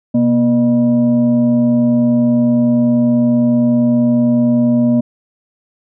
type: tone with frequency modulation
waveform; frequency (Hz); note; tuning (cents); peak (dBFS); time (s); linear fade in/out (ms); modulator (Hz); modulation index
sine; 238.8; A#3; +42; -9; 0.14-5.01; 10; 367; 0.53
effects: none